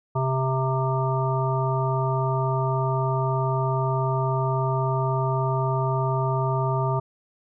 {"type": "harmonic tone", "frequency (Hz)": 131.7, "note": "C3", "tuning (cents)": 12, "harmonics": [1, 3, 5, 7, 9], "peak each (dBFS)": [-23, -30, -30, -29, -31], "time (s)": [0.15, 7], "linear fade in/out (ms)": 10, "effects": []}